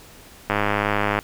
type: click train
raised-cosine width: 0.5 ms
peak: -5 dBFS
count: 72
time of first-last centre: 0.5-1.189 s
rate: 103 Hz
effects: pink hiss -46 dBFS RMS until 1.23 s